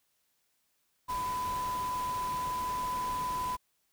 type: tone in noise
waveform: sine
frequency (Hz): 1001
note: B5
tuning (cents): +23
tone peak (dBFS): -31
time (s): 1.08-3.57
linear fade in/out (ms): 20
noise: pink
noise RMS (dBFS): -43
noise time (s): 1.08-3.57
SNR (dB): +9
effects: white hiss -75 dBFS RMS until 3.92 s